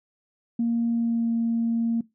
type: tone with pitch glide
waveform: sine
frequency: 233.1 to 230.6 Hz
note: A#3 to A#3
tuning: 0 to -19 cents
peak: -20 dBFS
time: 0.59-2.01 s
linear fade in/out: 5 ms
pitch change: -19 cents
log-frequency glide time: 0.9-1.32 s
effects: noise-tail reverb RT60 0.2 s tail -21 dB re dry + tanh soft clip ceiling -16 dBFS